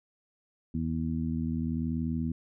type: harmonic tone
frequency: 80.6 Hz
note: E2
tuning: 38 cents flat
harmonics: 1 / 2 / 3 / 4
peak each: -35 / -33 / -31 / -43 dBFS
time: 0.74-2.32 s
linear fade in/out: 5 ms
effects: none